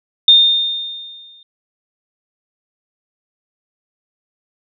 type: tone with exponential decay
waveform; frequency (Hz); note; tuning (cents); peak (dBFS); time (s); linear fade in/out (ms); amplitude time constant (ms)
sine; 3640; A#7; -42; -3; 0.28-1.43; 2; 250
effects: none